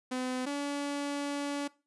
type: tone pair in turn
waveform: sawtooth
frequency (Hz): 254.5 / 285.7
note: C4 / D4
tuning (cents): -48 / -48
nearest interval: major second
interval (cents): 200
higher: second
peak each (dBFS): -28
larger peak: neither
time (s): 0.11-0.46 / 0.46-1.68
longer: second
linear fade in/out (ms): 10
effects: noise-tail reverb RT60 0.3 s tail -20 dB re dry + resampled to 24000 Hz